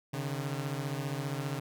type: beating tone pair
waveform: sawtooth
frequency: 136.1 / 151.1 Hz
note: C#3 / D3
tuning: -31 / +50 cents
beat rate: 15 Hz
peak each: -31 / -33 dBFS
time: 0.13-1.6 s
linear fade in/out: 10 ms
effects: none